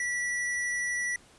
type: tone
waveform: square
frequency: 1952 Hz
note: B6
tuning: 21 cents flat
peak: -29 dBFS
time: 0-1.16 s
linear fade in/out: 2 ms
effects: pink hiss -57 dBFS RMS until 1.38 s + resampled to 24000 Hz